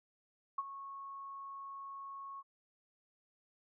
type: tone with ADSR envelope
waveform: sine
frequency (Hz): 1100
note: C#6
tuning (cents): -14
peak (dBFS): -31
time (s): 0.58-2.43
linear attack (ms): 6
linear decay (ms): 34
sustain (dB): -13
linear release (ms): 38
effects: none